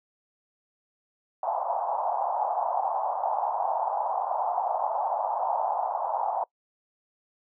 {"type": "band-pass noise", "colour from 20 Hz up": "pink", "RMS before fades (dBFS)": -28, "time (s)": [1.43, 6.44], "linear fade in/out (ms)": 2, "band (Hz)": [690, 930], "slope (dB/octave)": 48, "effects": ["noise-tail reverb RT60 0.1 s tail -25 dB re dry"]}